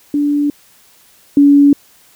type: tone pair in turn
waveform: sine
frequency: 290.5 / 284.7 Hz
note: D4 / C#4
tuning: -19 / +46 cents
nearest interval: unison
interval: 35 cents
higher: first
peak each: -11 / -4 dBFS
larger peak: second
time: 0.14-0.5 / 1.37-1.73 s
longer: neither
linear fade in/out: 2 ms
effects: white hiss -48 dBFS RMS until 2.15 s